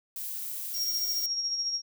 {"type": "noise", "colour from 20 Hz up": "violet", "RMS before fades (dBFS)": -36, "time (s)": [0.16, 1.26], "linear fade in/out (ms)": 2}
{"type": "tone with tremolo", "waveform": "sine", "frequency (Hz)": 5588, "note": "F8", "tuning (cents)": 0, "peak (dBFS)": -26, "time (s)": [0.73, 1.82], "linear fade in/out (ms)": 50, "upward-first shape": "sine", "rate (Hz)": 14, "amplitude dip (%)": 45}
{"effects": []}